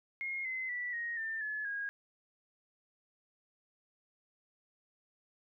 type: tone with pitch steps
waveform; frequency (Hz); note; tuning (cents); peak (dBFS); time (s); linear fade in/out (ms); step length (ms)
sine; 2146 / 2051 / 1961.1 / 1874.7 / 1792.1 / 1713.1 / 1637.7; C7 / C7 / B6 / A#6 / A6 / A6 / G#6; +43 / -35 / -13 / +9 / +31 / -47 / -25; -35; 0.21-1.89; 0; 240
effects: none